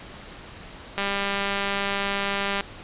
click train, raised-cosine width 0.3 ms, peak -10 dBFS, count 325, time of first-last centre 0.98-2.608 s, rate 199 Hz, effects pink hiss -42 dBFS RMS until 2.83 s + resampled to 8000 Hz

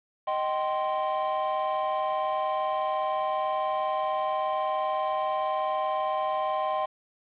triangle chord, C minor, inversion first, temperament equal with one note detuned, 622.3 / 771.4 / 1046.5 Hz, Eb5 / G5 / C6, 0 / -28 / 0 cents, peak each -28 dBFS, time 0.27-6.86 s, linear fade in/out 10 ms, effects resampled to 8000 Hz + 8-bit

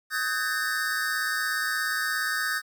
square tone cluster, 1259 / 1522 / 1639 / 1802 Hz, D#6 / F#6 / G#6 / A6, +20 / +48 / -23 / +41 cents, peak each -34 / -31 / -32 / -32 dBFS, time 0.1-2.62 s, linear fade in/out 50 ms, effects 10-bit

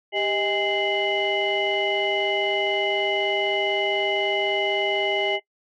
sine tone cluster, 396.1 / 627 / 819 / 2077 / 2953 Hz, G4 / D#5 / G#5 / C7 / F#7, +18 / +13 / -24 / -13 / -4 cents, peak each -26 / -27 / -28 / -26 / -27 dBFS, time 0.12-5.4 s, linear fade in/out 50 ms, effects noise-tail reverb RT60 0.1 s tail -20 dB re dry + tanh soft clip ceiling -13 dBFS

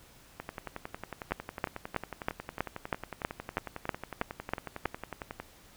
two click trains, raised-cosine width 0.5 ms, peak -22 / -13 dBFS, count 56 / 12, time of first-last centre 0.4-5.4 / 1.32-4.857 s, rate 11 / 3.11 Hz, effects pink hiss -57 dBFS RMS until 5.76 s

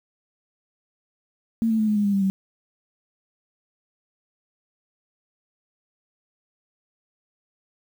sine tone with pitch steps, 226.9 / 221.6 / 216.4 / 211.3 / 206.4 / 201.6 / 196.84 / 192.24 Hz, A#3 / A3 / A3 / G#3 / G#3 / G3 / G3 / G3, -47 / +13 / -29 / +30 / -10 / +49 / +7 / -34 cents, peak -18 dBFS, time 1.62-2.3 s, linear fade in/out 0 ms, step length 85 ms, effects 8-bit

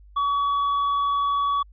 triangle tone with tanh clipping, 1133 Hz, C#6, 37 cents sharp, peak -21 dBFS, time 0.16-1.63 s, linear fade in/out 10 ms, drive 9 dB, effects added 50 Hz sine -46 dBFS peak until 1.72 s + resampled to 11025 Hz

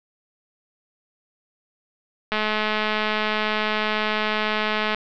click train, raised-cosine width 0.3 ms, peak -7 dBFS, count 563, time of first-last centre 2.32-4.946 s, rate 214 Hz, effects low-pass 4000 Hz 12 dB/octave

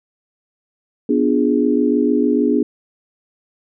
sine chord, B diminished seventh, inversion none, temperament equal, 246.9 / 293.7 / 349.2 / 415.3 Hz, B3 / D4 / F4 / Ab4, 0 / 0 / 0 / 0 cents, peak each -17 / -17 / -23 / -19 dBFS, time 1.09-2.63 s, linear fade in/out 5 ms, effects none

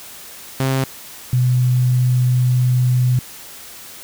sawtooth / sine tone pair in turn, 133.2 / 125.49 Hz, C3 / B2, +31 / +28 cents, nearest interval minor second, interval 103 cents, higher first, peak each -12 dBFS, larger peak neither, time 0.6-0.84 / 1.33-3.19 s, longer second, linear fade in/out 2 ms, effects white hiss -37 dBFS RMS until 4.03 s

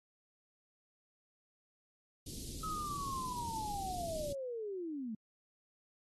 pink band-stop noise, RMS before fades -45 dBFS, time 2.26-4.33 s, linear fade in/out 5 ms, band 370 to 3900 Hz, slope 24 dB/octave
sine linear sweep, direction down, 1290 to 207.7 Hz, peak -38 dBFS, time 2.63-5.15 s, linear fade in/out 5 ms
effects AAC 32 kbps

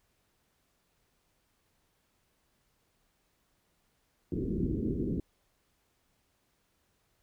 white low-pass noise, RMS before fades -32 dBFS, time 4.32-5.2 s, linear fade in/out 2 ms, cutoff 380 Hz, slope 48 dB/octave, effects pink hiss -74 dBFS RMS until 7.22 s

